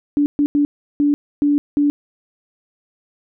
sine tone bursts at uneven times, 290 Hz, D4, 22 cents flat, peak -12 dBFS, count 6, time 0.17-0.26 / 0.39-0.46 / 0.55-0.65 / 1-1.14 / 1.42-1.58 / 1.77-1.9 s, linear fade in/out 0 ms, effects none

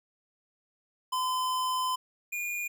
square tone pair in turn, 1021 / 2428 Hz, C6 / D#7, -43 / -43 cents, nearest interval octave + minor third, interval 1500 cents, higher second, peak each -28 / -32 dBFS, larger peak first, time 1.12-1.96 / 2.32-2.68 s, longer first, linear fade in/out 10 ms, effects none

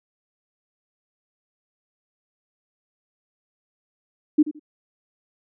sine tone with echo, 302.2 Hz, D4, 50 cents sharp, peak -11 dBFS, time 4.38-4.43 s, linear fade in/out 10 ms, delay 83 ms, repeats 2, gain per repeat -14 dB, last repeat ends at 4.596 s, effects none

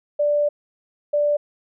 sine tone bursts at uneven times, 587.3 Hz, D5, in tune, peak -16 dBFS, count 2, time 0.19-0.49 / 1.13-1.37 s, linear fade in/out 10 ms, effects none

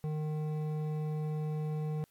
triangle tone with hard clipping, 153.3 Hz, D#3, 25 cents flat, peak -34 dBFS, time 0.04-2.04 s, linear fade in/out 0 ms, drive 14 dB, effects white hiss -71 dBFS RMS until 2.1 s + AAC 64 kbps

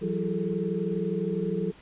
sine tone cluster, 168.7 / 188.4 / 340.6 / 409.8 / 442.2 Hz, E3 / F#3 / F4 / G#4 / A4, +40 / +32 / -43 / -23 / +9 cents, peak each -32 / -30 / -36 / -36 / -31 dBFS, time 0.01-1.72 s, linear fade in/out 20 ms, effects pink hiss -53 dBFS RMS until 1.81 s + resampled to 8000 Hz

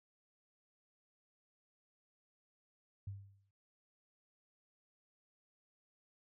sine tone with exponential decay, 99 Hz, G2, 18 cents sharp, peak -39 dBFS, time 3.07-3.51 s, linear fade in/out 5 ms, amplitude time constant 94 ms, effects none

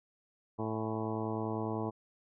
harmonic tone with a mistuned harmonic, 110 Hz, A2, in tune, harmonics 1 / 2 / 3 / 4 / 5 / 6 / 7 / 8 / 9 / 10, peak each -39 / -39 / -39 / -40 / -47 / -44 / -46 / -45 / -44 / -50 dBFS, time 0.58-1.91 s, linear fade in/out 20 ms, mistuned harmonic 8, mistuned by -48 cents, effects none

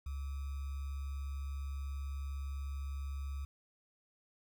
sine tone with sample-and-hold, 69.3 Hz, C#2, in tune, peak -37 dBFS, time 0.06-3.45 s, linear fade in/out 5 ms, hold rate 1225 Hz, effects none

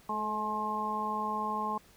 harmonic tone with a mistuned harmonic, 212.8 Hz, G#3, 42 cents sharp, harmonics 1 / 2 / 3 / 4 / 5, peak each -39 / -42 / -45 / -35 / -33 dBFS, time 0.09-1.78 s, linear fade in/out 5 ms, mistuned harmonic 2, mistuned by +27 cents, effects pink hiss -60 dBFS RMS until 1.96 s

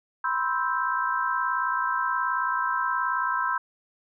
sine chord, C major seventh, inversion third, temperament equal with one note detuned, 987.8 / 1046.5 / 1313.9 / 1568 Hz, B5 / C6 / E6 / G6, 0 / 0 / -6 / 0 cents, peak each -29 dBFS, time 0.24-3.58 s, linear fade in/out 5 ms, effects none

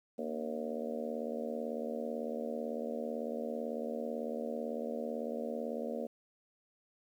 harmonic tone with a mistuned harmonic, 78 Hz, D#2, 5 cents sharp, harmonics 3 / 4 / 5 / 6 / 7 / 8 / 9, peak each -40 / -49 / -47 / -41 / -41 / -45 / -50 dBFS, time 0.18-6.07 s, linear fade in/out 10 ms, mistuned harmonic 4, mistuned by -100 cents, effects 11-bit

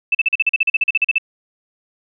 sine tone bursts, 2637 Hz, E7, in tune, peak -11 dBFS, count 16, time 0.12-1.183 s, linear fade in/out 5 ms, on 28 ms, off 41 ms, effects none

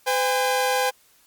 sawtooth tone pair together, 509 / 808 Hz, C5 / G#5, -48 / -48 cents, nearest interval minor sixth, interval 800 cents, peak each -19 dBFS, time 0.06-0.91 s, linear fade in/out 20 ms, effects white hiss -58 dBFS RMS until 1.26 s + Opus 48 kbps

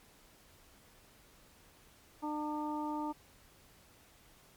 harmonic tone, 300 Hz, D4, 37 cents sharp, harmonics 1 / 2 / 3 / 4, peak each -37 / -47 / -38 / -47 dBFS, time 2.22-3.13 s, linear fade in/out 20 ms, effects pink hiss -62 dBFS RMS until 4.56 s + MP3 96 kbps

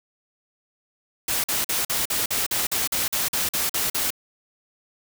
white noise bursts, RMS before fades -24 dBFS, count 14, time 1.28-4.105 s, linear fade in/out 5 ms, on 160 ms, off 45 ms, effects none

